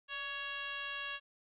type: tone with frequency modulation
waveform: sine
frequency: 2217 Hz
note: C#7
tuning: in tune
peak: -38 dBFS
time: 0.08-1.2 s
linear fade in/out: 50 ms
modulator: 545 Hz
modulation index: 2.1
effects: none